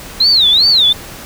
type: tone with vibrato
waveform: triangle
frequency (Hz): 3966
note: B7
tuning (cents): +7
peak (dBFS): -3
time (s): 0.2-0.93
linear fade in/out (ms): 10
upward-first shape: sine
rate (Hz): 2.6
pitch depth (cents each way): 250
effects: tanh soft clip ceiling -5 dBFS + pink hiss -31 dBFS RMS until 1.25 s